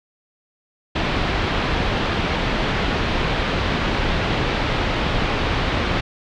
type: low-pass noise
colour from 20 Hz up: pink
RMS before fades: -21 dBFS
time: 0.95-6.01 s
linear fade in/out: 10 ms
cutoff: 3800 Hz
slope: 24 dB/octave
effects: none